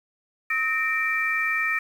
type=tone cluster; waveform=sine; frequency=1279 / 1836 / 2345 Hz; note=D#6 / A#6 / D7; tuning=+47 / -27 / -3 cents; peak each=-30 / -25 / -25 dBFS; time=0.5-1.79 s; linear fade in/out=5 ms; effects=8-bit